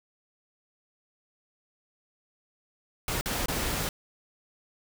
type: noise with dropouts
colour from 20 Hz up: pink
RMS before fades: -30 dBFS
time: 3.08-3.89 s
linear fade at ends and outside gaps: 2 ms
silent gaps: 3.211-3.258 / 3.459-3.483 s
effects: none